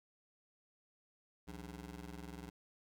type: ring-modulated tone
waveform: 20% pulse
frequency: 118.8 Hz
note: A#2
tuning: 33 cents sharp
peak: -39 dBFS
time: 1.47-2.5 s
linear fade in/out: 10 ms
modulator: 49.3 Hz
effects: none